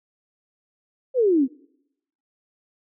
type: exponential sweep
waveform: sine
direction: down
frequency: 540 to 246.9 Hz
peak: -15 dBFS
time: 1.14-1.48 s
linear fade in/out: 50 ms
effects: noise-tail reverb RT60 0.8 s tail -25 dB re dry

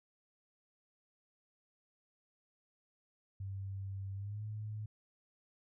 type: tone with pitch glide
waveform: sine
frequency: 97.4 to 106.83 Hz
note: G2 to G#2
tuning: -11 to +49 cents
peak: -39 dBFS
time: 3.4-4.86 s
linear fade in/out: 5 ms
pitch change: +160 cents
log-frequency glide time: 4.14-4.43 s
effects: none

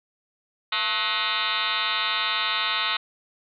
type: tone with frequency modulation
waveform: sine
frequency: 2500 Hz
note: D#7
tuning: 8 cents sharp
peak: -22 dBFS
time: 0.72-2.97 s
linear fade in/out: 5 ms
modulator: 202 Hz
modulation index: 7.5
effects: none

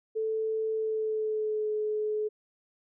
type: tone with pitch glide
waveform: sine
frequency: 440 to 426.5 Hz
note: A4 to G#4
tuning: 0 to +46 cents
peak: -27 dBFS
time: 0.15-2.29 s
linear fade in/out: 20 ms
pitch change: -54 cents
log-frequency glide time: 0.74-1.71 s
effects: none

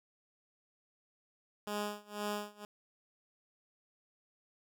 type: tone with tremolo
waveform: 10% pulse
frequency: 207.5 Hz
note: G#3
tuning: 1 cent flat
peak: -26 dBFS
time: 1.67-2.65 s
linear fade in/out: 2 ms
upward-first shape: sine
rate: 2 Hz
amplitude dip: 95%
effects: none

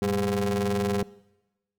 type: ring-modulated tone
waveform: 35% pulse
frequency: 103.83 Hz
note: G#2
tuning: in tune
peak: -19 dBFS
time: 0.02-1.03 s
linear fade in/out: 0 ms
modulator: 301 Hz
effects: noise-tail reverb RT60 1.0 s tail -22 dB re dry

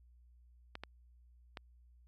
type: clicks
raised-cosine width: 0.3 ms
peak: -27 dBFS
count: 3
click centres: 0.754 / 0.836 / 1.572 s
effects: added 60 Hz sine -60 dBFS peak until 2.07 s

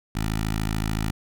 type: tone with notch filter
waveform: 10% pulse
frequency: 53.7 Hz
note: A1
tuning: 41 cents flat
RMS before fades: -26 dBFS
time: 0.15-1.11 s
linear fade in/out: 5 ms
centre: 490 Hz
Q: 0.74
effects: none

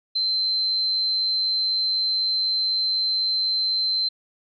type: tone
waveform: sine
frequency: 4098 Hz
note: C8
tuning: 37 cents flat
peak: -20 dBFS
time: 0.15-4.09 s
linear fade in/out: 10 ms
effects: none

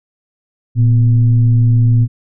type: tone with frequency modulation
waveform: sine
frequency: 116.54 Hz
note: A#2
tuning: in tune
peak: -7 dBFS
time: 0.75-2.08 s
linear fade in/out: 50 ms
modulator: 133 Hz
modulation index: 0.36
effects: none

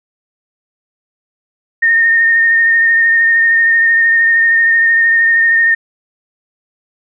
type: tone with vibrato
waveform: sine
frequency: 1833 Hz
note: A#6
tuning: 30 cents flat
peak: -7 dBFS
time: 1.82-5.75 s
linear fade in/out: 10 ms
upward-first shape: sine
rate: 13 Hz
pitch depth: 22 cents each way
effects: none

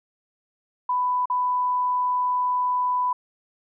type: tone with dropouts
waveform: sine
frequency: 995 Hz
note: B5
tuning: 13 cents sharp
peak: -20 dBFS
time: 0.89-3.13 s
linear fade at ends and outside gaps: 5 ms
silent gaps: 1.257-1.299 s
effects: none

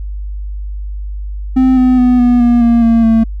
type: tone with pitch steps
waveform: triangle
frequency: 259.1 / 253.9 / 248.8 / 243.9 / 239 / 234.2 / 229.5 / 224.9 Hz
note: C4 / B3 / B3 / B3 / A#3 / A#3 / A#3 / A3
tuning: -17 / +48 / +13 / -21 / +43 / +8 / -27 / +38 cents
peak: -4 dBFS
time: 1.56-3.24 s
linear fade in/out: 10 ms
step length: 210 ms
effects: added 50 Hz sine -19 dBFS peak until 3.4 s

